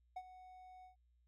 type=tone with ADSR envelope; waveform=triangle; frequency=740 Hz; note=F#5; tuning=in tune; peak=-39 dBFS; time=0.16-0.96 s; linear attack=8 ms; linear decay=51 ms; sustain=-14 dB; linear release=120 ms; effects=added 60 Hz sine -70 dBFS peak until 1.27 s